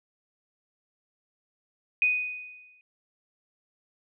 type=tone with exponential decay; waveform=sine; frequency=2489 Hz; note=D#7; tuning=in tune; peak=-18 dBFS; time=2.02-2.81 s; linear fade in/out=1 ms; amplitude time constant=170 ms; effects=none